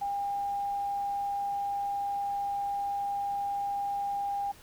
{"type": "tone", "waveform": "sine", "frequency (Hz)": 804, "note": "G5", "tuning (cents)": 44, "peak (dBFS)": -29, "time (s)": [0.01, 4.52], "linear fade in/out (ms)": 10, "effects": ["pink hiss -54 dBFS RMS until 4.62 s"]}